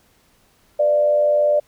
sine tone with frequency modulation, 593 Hz, D5, 17 cents sharp, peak -13 dBFS, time 0.79-1.6 s, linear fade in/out 10 ms, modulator 94.2 Hz, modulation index 0.38, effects pink hiss -58 dBFS RMS until 1.67 s

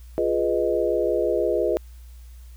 sine chord, F half-diminished seventh, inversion none, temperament equal, 349.2 / 415.3 / 493.9 / 622.3 Hz, F4 / Ab4 / Cb5 / Eb5, 0 / 0 / 0 / 0 cents, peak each -25 dBFS, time 0.18-1.77 s, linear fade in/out 0 ms, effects added 60 Hz sine -40 dBFS peak until 2.56 s + white hiss -58 dBFS RMS until 2.56 s

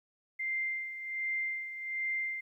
sine tone with tremolo, 2093 Hz, C7, in tune, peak -30 dBFS, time 0.39-2.41 s, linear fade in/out 10 ms, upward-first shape sine, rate 1.3 Hz, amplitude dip 65%, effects 12-bit

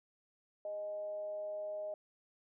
sine tone with frequency modulation, 620 Hz, D#5, 6 cents flat, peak -38 dBFS, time 0.65-1.94 s, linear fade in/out 2 ms, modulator 213 Hz, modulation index 0.22, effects none

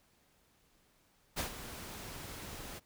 pink noise with ADSR envelope, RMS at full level -34 dBFS, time 1.36-2.8 s, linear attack 25 ms, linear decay 110 ms, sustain -12 dB, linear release 25 ms, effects pink hiss -70 dBFS RMS until 2.85 s

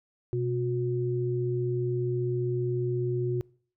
sine tone pair together, 125.47 / 361.5 Hz, B2 / F#4, +28 / -40 cents, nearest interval octave + tritone, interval 1832 cents, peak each -28 / -29 dBFS, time 0.33-3.41 s, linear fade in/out 0 ms, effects noise-tail reverb RT60 0.5 s tail -25 dB re dry

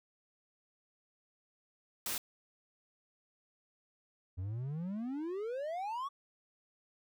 white noise, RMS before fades -37 dBFS, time 2.06-2.18 s, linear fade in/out 2 ms
triangle exponential sweep, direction up, 87.31 to 1153 Hz, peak -34 dBFS, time 4.37-6.09 s, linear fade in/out 20 ms
effects none

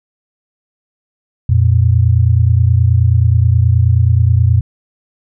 sine tone pair together, 87.88 / 117.3 Hz, F2 / A#2, +11 / +11 cents, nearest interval perfect fourth, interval 500 cents, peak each -10 dBFS, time 1.49-4.61 s, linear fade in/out 5 ms, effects none

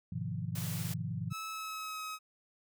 sine chord, F half-diminished seventh, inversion first, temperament equal with one note detuned, 103.83 / 125.41 / 155.56 / 174.61 Hz, Ab2 / Cb3 / Eb3 / F3, 0 / +27 / 0 / 0 cents, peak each -40 dBFS, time 0.12-1.33 s, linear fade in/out 5 ms
white high-pass noise, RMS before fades -43 dBFS, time 0.55-0.94 s, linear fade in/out 5 ms, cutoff 250 Hz, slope 24 dB/octave
sawtooth tone with pitch glide, 1300 to 1272.5 Hz, E6 to D#6, -24 to +39 cents, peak -35 dBFS, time 1.3-2.19 s, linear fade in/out 50 ms, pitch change -37 cents, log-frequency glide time 1.49-2.01 s
effects none

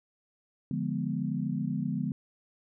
sine chord, D diminished seventh, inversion none, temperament equal, 146.83 / 174.61 / 207.7 / 246.9 Hz, D3 / F3 / Ab3 / Cb4, 0 / 0 / 0 / 0 cents, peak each -34 dBFS, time 0.71-2.12 s, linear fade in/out 2 ms, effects none

